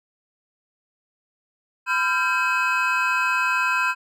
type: tone cluster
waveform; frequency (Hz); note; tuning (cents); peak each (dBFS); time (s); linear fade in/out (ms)
triangle; 1008 / 1375 / 1579 / 2553; B5 / F6 / G6 / D#7; +35 / -27 / +12 / +44; -23; 1.86-3.95; 50
effects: none